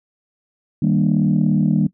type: chord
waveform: sine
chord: Eb major seventh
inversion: none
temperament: equal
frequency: 155.56 / 196 / 233.1 / 293.7 Hz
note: Eb3 / G3 / Bb3 / D4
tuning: 0 / 0 / 0 / 0 cents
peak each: -17 / -17 / -19 / -22 dBFS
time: 0.82-1.87 s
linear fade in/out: 5 ms
effects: noise-tail reverb RT60 0.1 s tail -19 dB re dry + tanh soft clip ceiling -6 dBFS